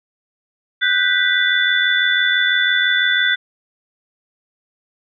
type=tone cluster; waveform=sine; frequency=1484 / 1570 / 1970 / 3491 Hz; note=F#6 / G6 / B6 / A7; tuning=+5 / +2 / -5 / -14 cents; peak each=-19 dBFS; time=0.81-3.36 s; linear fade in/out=20 ms; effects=none